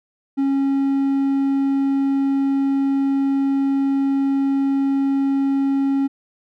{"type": "tone", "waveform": "triangle", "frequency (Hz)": 274.1, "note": "C#4", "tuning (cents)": -19, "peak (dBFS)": -14, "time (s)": [0.37, 6.08], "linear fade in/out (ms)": 20, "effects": []}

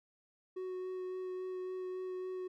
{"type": "tone with vibrato", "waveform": "triangle", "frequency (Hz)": 369.9, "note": "F#4", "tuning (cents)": 0, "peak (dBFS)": -36, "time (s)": [0.56, 2.48], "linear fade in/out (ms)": 10, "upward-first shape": "sine", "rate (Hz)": 3.6, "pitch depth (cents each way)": 10, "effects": []}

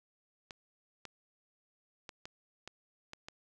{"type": "clicks", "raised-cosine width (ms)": 0.2, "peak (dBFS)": -27, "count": 7, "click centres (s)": [0.508, 1.053, 2.092, 2.255, 2.676, 3.134, 3.285], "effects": []}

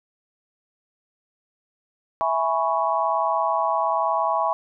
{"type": "chord", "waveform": "sine", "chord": "C# minor seventh", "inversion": "first", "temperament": "equal", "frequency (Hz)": [659.3, 830.6, 987.8, 1108.7], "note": ["E5", "G#5", "B5", "C#6"], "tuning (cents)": [0, 0, 0, 0], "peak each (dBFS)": -25, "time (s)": [2.21, 4.53], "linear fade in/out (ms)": 0, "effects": []}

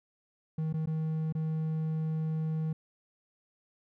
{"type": "tone with dropouts", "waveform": "triangle", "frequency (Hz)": 158.1, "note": "D#3", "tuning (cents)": 28, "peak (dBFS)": -27, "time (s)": [0.58, 2.73], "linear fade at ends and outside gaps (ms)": 5, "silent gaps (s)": [[0.728, 0.739], [0.859, 0.871], [1.325, 1.35]], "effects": []}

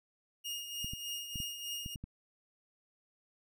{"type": "tone with tremolo", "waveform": "sawtooth", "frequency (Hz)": 2848, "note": "F7", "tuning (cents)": 33, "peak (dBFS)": -33, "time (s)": [0.44, 1.96], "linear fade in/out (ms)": 20, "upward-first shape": "triangle", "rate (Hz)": 3.3, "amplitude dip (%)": 60}
{"type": "clicks", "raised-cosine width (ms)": 5, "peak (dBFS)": -30, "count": 7, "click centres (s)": [0.845, 0.935, 1.358, 1.402, 1.861, 1.958, 2.04]}
{"effects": []}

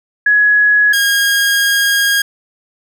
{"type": "tone pair in turn", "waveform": ["sine", "sawtooth"], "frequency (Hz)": [1680, 1629.3], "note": ["G#6", "G#6"], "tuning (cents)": [19, -34], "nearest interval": "minor second", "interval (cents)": 53, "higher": "first", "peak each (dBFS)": -7, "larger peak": "neither", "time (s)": [[0.26, 0.93], [0.93, 2.22]], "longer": "second", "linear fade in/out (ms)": 5, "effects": []}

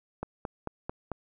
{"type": "click train", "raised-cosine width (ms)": 1, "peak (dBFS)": -19, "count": 5, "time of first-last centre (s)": [0.23, 1.117], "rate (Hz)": 4.51, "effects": []}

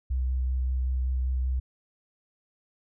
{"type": "tone with vibrato", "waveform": "sine", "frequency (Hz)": 63.9, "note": "C2", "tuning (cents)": -40, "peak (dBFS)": -24, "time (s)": [0.1, 1.6], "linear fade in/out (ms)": 10, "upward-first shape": "sine", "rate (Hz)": 5.2, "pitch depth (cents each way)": 14, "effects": []}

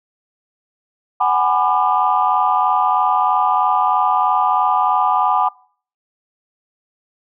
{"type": "chord", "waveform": "sine", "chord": "G# half-diminished seventh", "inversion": "third", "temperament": "just", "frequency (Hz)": [747.5, 830.6, 996.7, 1196.1], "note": ["F#5", "G#5", "B5", "D6"], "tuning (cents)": [17, 0, 16, 31], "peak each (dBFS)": -18, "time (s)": [1.2, 5.49], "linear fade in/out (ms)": 10, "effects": ["noise-tail reverb RT60 0.5 s tail -25 dB re dry", "tanh soft clip ceiling -3 dBFS"]}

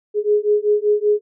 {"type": "beating tone pair", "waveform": "sine", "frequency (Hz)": [415.3, 420.5], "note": ["G#4", "G#4"], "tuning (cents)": [0, 22], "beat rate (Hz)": 5.2, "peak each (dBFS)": -17, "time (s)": [0.14, 1.21], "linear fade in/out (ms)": 50, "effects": []}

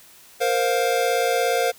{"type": "chord", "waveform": "square", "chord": "Bb suspended second", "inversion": "none", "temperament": "equal with one note detuned", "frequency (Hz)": [466.2, 523.3, 705.3], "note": ["Bb4", "C5", "F5"], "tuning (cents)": [0, 0, 17], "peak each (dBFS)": -24, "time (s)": [0.4, 1.72], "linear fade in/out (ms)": 20, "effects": ["white hiss -49 dBFS RMS until 1.78 s"]}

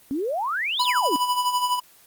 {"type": "exponential two-way sweep", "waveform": "sine", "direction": "up then down", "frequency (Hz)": [256.3, 4367, 256.3], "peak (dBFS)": -23, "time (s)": [0.11, 1.16], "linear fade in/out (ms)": 0, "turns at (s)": 0.83}
{"type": "tone with tremolo", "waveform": "square", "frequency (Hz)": 990, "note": "B5", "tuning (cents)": 4, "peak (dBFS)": -19, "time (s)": [0.79, 1.8], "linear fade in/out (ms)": 10, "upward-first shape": "sine", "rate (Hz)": 12, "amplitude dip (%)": 60}
{"effects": ["white hiss -53 dBFS RMS until 2.06 s", "Opus 24 kbps"]}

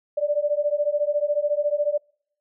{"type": "beating tone pair", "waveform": "sine", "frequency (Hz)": [581, 595], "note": ["D5", "D5"], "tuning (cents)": [-19, 22], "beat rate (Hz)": 14, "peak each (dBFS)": -23, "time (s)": [0.17, 1.98], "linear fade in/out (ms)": 10, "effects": ["noise-tail reverb RT60 0.6 s tail -26 dB re dry"]}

